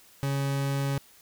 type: tone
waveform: 40% pulse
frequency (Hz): 138.59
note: C#3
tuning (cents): 0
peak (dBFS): -25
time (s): 0.23-0.98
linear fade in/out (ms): 0
effects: white hiss -56 dBFS RMS until 1.21 s